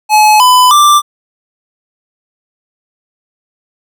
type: tone with pitch steps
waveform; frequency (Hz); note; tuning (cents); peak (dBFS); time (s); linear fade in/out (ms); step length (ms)
square; 853 / 1002.7 / 1178.8; G#5 / B5 / D6; +46 / +26 / +6; -4; 0.09-1.02; 50; 310
effects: none